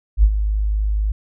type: tone with ADSR envelope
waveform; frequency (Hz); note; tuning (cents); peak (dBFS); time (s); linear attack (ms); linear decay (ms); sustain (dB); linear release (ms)
sine; 52; G#1; +3; -6; 0.17-1.12; 63; 62; -10; 5
effects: none